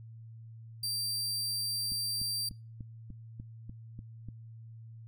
sawtooth tone, 4699 Hz, D8, in tune, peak -29 dBFS, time 0.83-2.49 s, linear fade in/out 5 ms
click train, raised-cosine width 5 ms, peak -31 dBFS, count 9, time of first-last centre 1.92-4.287 s, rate 3.38 Hz
effects noise-tail reverb RT60 0.3 s tail -26 dB re dry + added 113 Hz sine -46 dBFS peak until 5.07 s

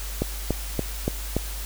click train, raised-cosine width 2 ms, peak -9 dBFS, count 5, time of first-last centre 0.22-1.366 s, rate 3.49 Hz, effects added 50 Hz sine -31 dBFS peak until 1.65 s + white hiss -37 dBFS RMS until 1.65 s

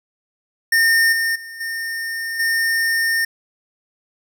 square tone with level steps, 1821 Hz, A#6, 41 cents flat, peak -13 / -18 / -33 / -24 / -17 dBFS, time 0.72-3.25 s, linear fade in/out 5 ms, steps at 1.12 / 1.35 / 1.6 / 2.39 s, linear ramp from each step 10 ms, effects none

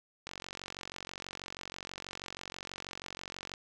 click train, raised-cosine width 0.2 ms, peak -23 dBFS, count 152, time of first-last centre 0.27-3.538 s, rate 46.2 Hz, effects none

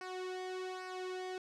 sawtooth tone with flanger, 370 Hz, F#4, in tune, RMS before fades -42 dBFS, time 0.01-1.38 s, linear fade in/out 2 ms, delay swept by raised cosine 0.28 to 1.98 ms, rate 1.2 Hz, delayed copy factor -0.75, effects low-pass 6000 Hz 12 dB/octave

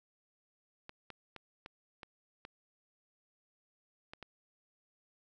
clicks, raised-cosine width 0.3 ms, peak -30 dBFS, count 8, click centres 0.894 / 1.103 / 1.363 / 1.661 / 2.032 / 2.451 / 4.135 / 4.227 s, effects none

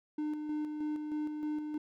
triangle tone with tremolo, 302.3 Hz, D#4, 50 cents flat, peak -30 dBFS, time 0.18-1.78 s, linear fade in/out 5 ms, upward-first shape square, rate 3.2 Hz, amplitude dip 40%, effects none

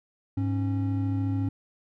triangle tone pair together, 102.6 / 273.9 Hz, G#2 / C#4, -21 / -21 cents, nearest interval octave + perfect fourth, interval 1700 cents, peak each -24 / -27 dBFS, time 0.37-1.49 s, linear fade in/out 5 ms, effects none

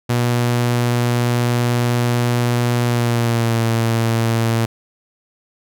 sawtooth tone with pitch glide, 120.6 to 114.69 Hz, B2 to A#2, -41 to -28 cents, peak -11 dBFS, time 0.09-4.66 s, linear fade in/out 10 ms, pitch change -87 cents, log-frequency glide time 2.83-3.61 s, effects none

